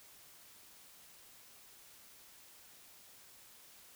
silence, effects white hiss -59 dBFS RMS until 3.95 s

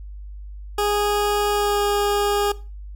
20% pulse tone with pitch glide, 412.9 to 409.3 Hz, G#4 to G#4, -10 to -25 cents, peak -14 dBFS, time 0.78-2.52 s, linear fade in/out 5 ms, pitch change -15 cents, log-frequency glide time 1.52-1.83 s, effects noise-tail reverb RT60 0.3 s tail -17 dB re dry + added 50 Hz sine -33 dBFS peak until 2.95 s

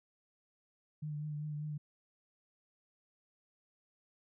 sine tone with vibrato, 150.1 Hz, D3, 38 cents sharp, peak -37 dBFS, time 1.02-1.78 s, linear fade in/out 10 ms, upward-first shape triangle, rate 5.1 Hz, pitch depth 32 cents each way, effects none

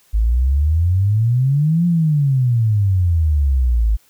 sine exponential two-way sweep, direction up then down, 51.91 to 176.2 to 51.91 Hz, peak -12 dBFS, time 0.13-3.97 s, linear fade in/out 20 ms, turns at 1.86 s, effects white hiss -55 dBFS RMS until 4.09 s

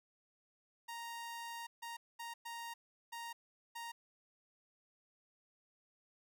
sawtooth tone bursts at uneven times, 932.3 Hz, A#5, in tune, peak -40 dBFS, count 6, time 0.88-1.67 / 1.82-1.97 / 2.19-2.34 / 2.45-2.74 / 3.12-3.33 / 3.75-3.92 s, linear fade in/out 10 ms, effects none

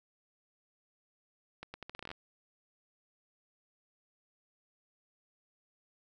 accelerating click train, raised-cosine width 0.3 ms, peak -27 dBFS, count 12, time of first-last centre 1.63-2.115 s, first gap 110 ms, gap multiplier 0.79, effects none

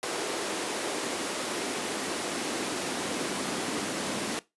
pink noise with high-pass filter sweep, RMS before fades -32 dBFS, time 0.03-4.39 s, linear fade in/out 0 ms, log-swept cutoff 370 to 240 Hz, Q 1.8, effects noise-tail reverb RT60 0.2 s tail -19 dB re dry + resampled to 24000 Hz

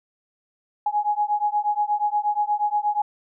sine beating tone pair, 830 / 838.4 Hz, G#5 / G#5, -1 / +16 cents, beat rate 8.4 Hz, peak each -23 dBFS, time 0.86-3.02 s, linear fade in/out 5 ms, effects none

